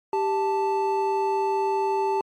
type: tone pair together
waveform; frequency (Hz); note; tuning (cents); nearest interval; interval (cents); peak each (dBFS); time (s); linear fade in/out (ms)
triangle; 392 / 880; G4 / A5; 0 / 0; octave + major second; 1400; -22; 0.13-2.21; 2
effects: MP3 64 kbps